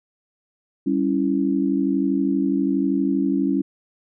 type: chord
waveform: sine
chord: C# diminished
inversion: second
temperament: equal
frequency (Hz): 196 / 277.2 / 329.6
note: G3 / C#4 / E4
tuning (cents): 0 / 0 / 0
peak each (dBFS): -24 / -20 / -24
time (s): 0.86-3.62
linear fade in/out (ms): 10
effects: none